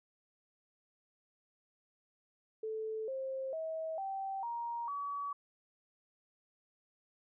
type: tone with pitch steps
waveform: sine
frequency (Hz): 438.4 / 530.5 / 641.9 / 776.6 / 939.7 / 1137.1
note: A4 / C5 / E5 / G5 / A#5 / C#6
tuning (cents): -6 / +24 / -46 / -16 / +14 / +44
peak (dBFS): -36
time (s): 2.63-5.33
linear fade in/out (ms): 5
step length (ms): 450
effects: none